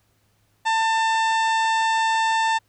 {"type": "harmonic tone with a mistuned harmonic", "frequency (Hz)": 894, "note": "A5", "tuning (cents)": 27, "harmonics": [1, 2, 3, 4, 5, 6, 7, 8, 9, 10], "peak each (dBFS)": [-19, -25, -32, -32, -38, -41, -44, -43, -40, -51], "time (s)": [0.65, 2.59], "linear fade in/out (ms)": 20, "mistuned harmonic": 9, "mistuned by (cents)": -47, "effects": ["added 105 Hz sine -66 dBFS peak until 2.68 s", "pink hiss -66 dBFS RMS until 2.68 s"]}